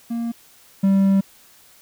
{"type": "tone pair in turn", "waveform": "triangle", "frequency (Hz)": [233.1, 194.83], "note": ["A#3", "G3"], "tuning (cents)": [0, -10], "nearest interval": "minor third", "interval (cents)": 310, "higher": "first", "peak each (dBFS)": [-20, -11], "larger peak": "second", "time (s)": [[0.1, 0.32], [0.83, 1.21]], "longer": "second", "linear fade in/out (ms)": 10, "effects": ["white hiss -51 dBFS RMS until 1.81 s"]}